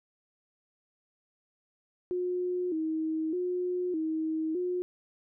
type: tone with vibrato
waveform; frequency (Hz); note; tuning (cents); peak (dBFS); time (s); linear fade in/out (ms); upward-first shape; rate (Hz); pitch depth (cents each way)
sine; 337.9; E4; +43; -28; 2.11-4.82; 0; square; 0.82; 110
effects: none